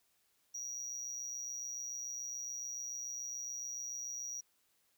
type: tone with amplitude modulation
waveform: triangle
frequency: 5760 Hz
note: F#8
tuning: 47 cents flat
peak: -36 dBFS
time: 0.54-4.41 s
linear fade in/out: 10 ms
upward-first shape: sine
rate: 127 Hz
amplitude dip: 60%
effects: white hiss -75 dBFS RMS until 4.97 s